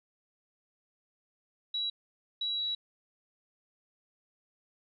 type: tone bursts at uneven times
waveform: sine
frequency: 3899 Hz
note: B7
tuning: 23 cents flat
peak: -30 dBFS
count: 2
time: 1.74-1.9 / 2.41-2.75 s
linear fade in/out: 5 ms
effects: none